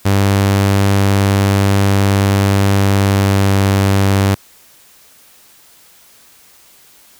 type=tone with pitch glide; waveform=sawtooth; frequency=98.9 to 98.1 Hz; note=G2 to G2; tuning=+16 to +2 cents; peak=-6 dBFS; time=0.05-4.35 s; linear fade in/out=10 ms; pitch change=-14 cents; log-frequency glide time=2.96-3.5 s; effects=white hiss -46 dBFS RMS until 7.19 s